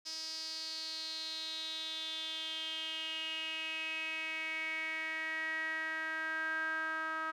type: tone with band-pass filter sweep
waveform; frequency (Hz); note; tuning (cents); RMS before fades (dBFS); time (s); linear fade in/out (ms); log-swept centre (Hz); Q
sawtooth; 318.5; D#4; +41; -39; 0.05-7.32; 20; 5100 to 1400; 7.5
effects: none